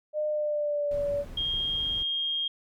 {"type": "tone with pitch glide", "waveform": "sine", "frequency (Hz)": [606, 573.3], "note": ["D#5", "D5"], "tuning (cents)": [-46, -42], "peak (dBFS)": -25, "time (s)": [0.13, 1.25], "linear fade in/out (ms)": 50, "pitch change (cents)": -96, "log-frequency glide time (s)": [0.28, 1.07]}
{"type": "noise", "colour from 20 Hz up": "brown", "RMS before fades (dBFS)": -40, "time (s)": [0.91, 2.03], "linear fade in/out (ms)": 2}
{"type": "tone", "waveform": "sine", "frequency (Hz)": 3231, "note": "G#7", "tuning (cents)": -48, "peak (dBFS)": -26, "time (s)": [1.37, 2.48], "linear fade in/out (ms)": 5}
{"effects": ["MP3 96 kbps"]}